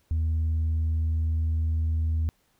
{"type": "tone with tanh clipping", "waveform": "sine", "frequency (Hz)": 79.9, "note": "D#2", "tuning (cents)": 47, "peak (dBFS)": -23, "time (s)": [0.11, 2.29], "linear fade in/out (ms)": 0, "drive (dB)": 1, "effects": ["pink hiss -68 dBFS RMS until 2.59 s"]}